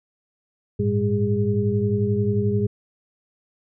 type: tone cluster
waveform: sine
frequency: 101.4 / 112.7 / 202.3 / 409.4 Hz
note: G#2 / A2 / G#3 / G#4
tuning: -41 / +42 / -45 / -25 cents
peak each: -24 dBFS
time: 0.79-2.67 s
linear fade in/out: 10 ms
effects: none